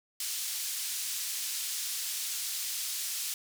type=band-pass noise; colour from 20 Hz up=pink; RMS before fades=-35 dBFS; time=0.2-3.34 s; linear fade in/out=2 ms; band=4400 to 16000 Hz; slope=12 dB/octave; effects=none